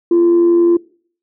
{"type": "tone with amplitude modulation", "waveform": "sine", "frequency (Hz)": 343.3, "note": "F4", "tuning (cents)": -30, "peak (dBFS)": -5, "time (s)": [0.11, 0.77], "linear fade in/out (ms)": 5, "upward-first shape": "sine", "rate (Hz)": 91.3, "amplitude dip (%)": 35, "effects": ["noise-tail reverb RT60 0.5 s tail -23 dB re dry", "tanh soft clip ceiling -5 dBFS"]}